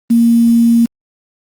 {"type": "tone with quantisation", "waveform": "sine", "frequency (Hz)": 232.9, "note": "A#3", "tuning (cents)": -1, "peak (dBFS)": -6, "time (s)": [0.1, 0.86], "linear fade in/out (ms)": 10, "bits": 5, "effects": ["Opus 32 kbps"]}